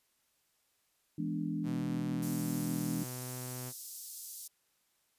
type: chord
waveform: sine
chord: E dominant seventh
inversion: none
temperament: equal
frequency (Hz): 164.81 / 207.7 / 246.9 / 293.7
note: E3 / G#3 / B3 / D4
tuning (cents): 0 / 0 / 0 / 0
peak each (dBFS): -37 / -39 / -41 / -37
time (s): 1.18-3.04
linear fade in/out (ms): 5
type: tone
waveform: sawtooth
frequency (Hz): 126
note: B2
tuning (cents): +35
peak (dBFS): -37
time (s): 1.63-3.73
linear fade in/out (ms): 50
type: high-pass noise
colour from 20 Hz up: white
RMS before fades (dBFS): -44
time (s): 2.22-4.48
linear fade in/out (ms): 10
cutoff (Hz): 5000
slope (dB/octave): 24
effects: white hiss -75 dBFS RMS until 5.18 s + resampled to 32000 Hz